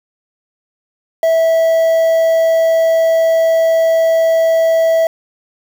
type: tone with quantisation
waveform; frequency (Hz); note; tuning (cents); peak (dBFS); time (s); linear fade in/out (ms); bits
triangle; 654; E5; -14; -7; 1.23-5.07; 2; 5
effects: none